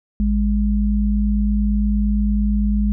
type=tone pair together; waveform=sine; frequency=54.4 / 206 Hz; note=A1 / G#3; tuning=-19 / -14 cents; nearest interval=octave + major seventh; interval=2305 cents; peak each=-17 / -18 dBFS; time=0.2-2.92 s; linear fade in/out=0 ms; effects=none